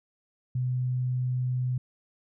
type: tone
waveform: sine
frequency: 126.3 Hz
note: B2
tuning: 39 cents sharp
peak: -25 dBFS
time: 0.55-1.78 s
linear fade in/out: 5 ms
effects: none